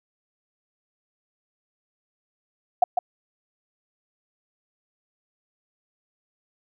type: tone with echo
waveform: sine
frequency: 720 Hz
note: F#5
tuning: 47 cents flat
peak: -12 dBFS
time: 2.82-2.84 s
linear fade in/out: 5 ms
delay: 150 ms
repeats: 1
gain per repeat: -6 dB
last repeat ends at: 2.99 s
effects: none